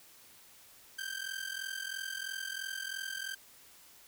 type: ring-modulated tone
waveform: sawtooth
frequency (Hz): 1568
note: G6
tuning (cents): 0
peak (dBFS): -31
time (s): 0.98-3.35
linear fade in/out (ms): 10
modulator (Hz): 21.5
effects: white hiss -58 dBFS RMS until 4.07 s